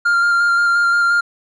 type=tone with vibrato; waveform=triangle; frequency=1396.9 Hz; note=F6; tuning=in tune; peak=-10 dBFS; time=0.05-1.21 s; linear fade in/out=10 ms; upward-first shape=square; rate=5.7 Hz; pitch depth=12 cents each way; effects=resampled to 24000 Hz